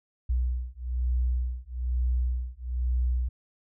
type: beating tone pair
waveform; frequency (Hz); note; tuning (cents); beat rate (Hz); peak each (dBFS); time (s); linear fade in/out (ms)
sine; 61.2 / 62.3; B1 / B1; -15 / +16; 1.1; -28; 0.29-3.29; 10
effects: none